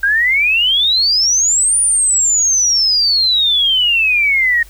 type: exponential two-way sweep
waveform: sine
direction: up then down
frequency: 1568 to 9590 to 1845 Hz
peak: -10 dBFS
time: 0.03-4.63 s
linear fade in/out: 5 ms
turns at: 1.8 s
effects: added 50 Hz sine -38 dBFS peak until 4.69 s + white hiss -45 dBFS RMS until 4.69 s